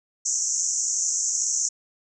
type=band-pass noise; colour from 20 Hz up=white; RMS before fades=-25 dBFS; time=0.25-1.69 s; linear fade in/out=10 ms; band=5800 to 7400 Hz; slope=96 dB/octave; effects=none